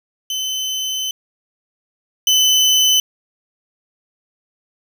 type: tone pair in turn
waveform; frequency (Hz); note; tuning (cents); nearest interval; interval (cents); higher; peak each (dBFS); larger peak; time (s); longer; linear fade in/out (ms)
30% pulse; 3046 / 3025; F#7 / F#7; +50 / +38; unison; 12; first; -17 / -8; second; 0.3-1.11 / 2.27-3; first; 2
effects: none